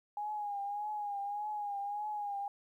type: tone with vibrato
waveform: sine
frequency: 823 Hz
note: G#5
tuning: 16 cents flat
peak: -35 dBFS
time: 0.17-2.48 s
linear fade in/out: 2 ms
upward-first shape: triangle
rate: 1.7 Hz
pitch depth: 58 cents each way
effects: 12-bit